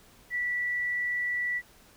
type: tone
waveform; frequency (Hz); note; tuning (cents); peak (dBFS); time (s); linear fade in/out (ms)
sine; 1957; B6; -16; -27; 0.3-1.62; 50
effects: pink hiss -57 dBFS RMS until 1.96 s